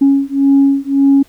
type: beating tone pair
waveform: sine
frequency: 275.4 / 277.2 Hz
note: C#4 / C#4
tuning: -11 / 0 cents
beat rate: 1.8 Hz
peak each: -10 dBFS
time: 0.01-1.23 s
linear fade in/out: 10 ms
effects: tanh soft clip ceiling -2 dBFS + pink hiss -49 dBFS RMS until 1.28 s